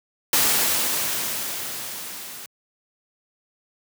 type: noise with level ramp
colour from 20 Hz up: white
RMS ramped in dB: -18 to -38 dBFS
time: 0.33-2.46 s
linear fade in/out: 2 ms
effects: high-pass 100 Hz 12 dB/octave